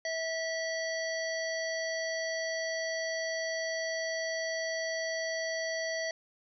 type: harmonic tone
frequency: 650 Hz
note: E5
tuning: 24 cents flat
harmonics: 1 / 3 / 5 / 7 / 9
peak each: -34 / -36 / -49 / -41 / -44 dBFS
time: 0.05-6.11 s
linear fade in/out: 2 ms
effects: none